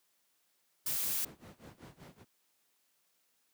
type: noise with tremolo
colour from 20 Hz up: brown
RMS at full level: -42 dBFS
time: 0.85-2.25 s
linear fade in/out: 50 ms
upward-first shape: sine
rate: 5.2 Hz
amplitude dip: 90%
type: noise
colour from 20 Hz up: blue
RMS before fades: -34 dBFS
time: 0.86-1.25 s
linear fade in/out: 5 ms
effects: white hiss -75 dBFS RMS until 3.53 s + high-pass 150 Hz 12 dB/octave